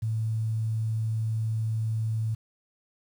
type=tone; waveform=sine; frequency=110.9 Hz; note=A2; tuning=14 cents sharp; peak=-25 dBFS; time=0.02-2.35 s; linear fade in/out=10 ms; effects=9-bit